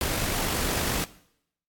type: noise with amplitude modulation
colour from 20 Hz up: pink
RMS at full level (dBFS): -26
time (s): 0.01-1.04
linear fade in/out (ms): 0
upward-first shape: sine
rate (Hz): 48.7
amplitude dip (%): 30
effects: noise-tail reverb RT60 0.7 s tail -18 dB re dry + AAC 64 kbps